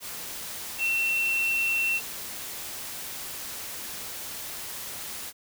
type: tone in noise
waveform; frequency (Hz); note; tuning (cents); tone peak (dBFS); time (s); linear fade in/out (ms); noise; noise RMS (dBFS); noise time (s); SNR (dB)
sine; 2705; E7; +44; -23; 0.78-2.01; 50; white; -37; 0-5.33; +11
effects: none